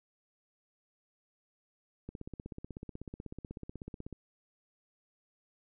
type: click train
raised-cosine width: 3 ms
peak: -29 dBFS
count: 34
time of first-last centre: 2.09-4.127 s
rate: 16.2 Hz
effects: none